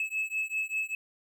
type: beating tone pair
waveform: triangle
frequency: 2593 / 2598.1 Hz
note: E7 / E7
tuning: -29 / -26 cents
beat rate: 5.1 Hz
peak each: -31 dBFS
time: 0-0.95 s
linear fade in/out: 2 ms
effects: none